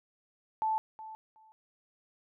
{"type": "tone with echo", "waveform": "sine", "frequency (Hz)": 876, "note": "A5", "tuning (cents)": -8, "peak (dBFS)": -27, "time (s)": [0.62, 0.78], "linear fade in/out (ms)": 0, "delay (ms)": 370, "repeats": 2, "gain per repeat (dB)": -15, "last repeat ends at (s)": 1.52, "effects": []}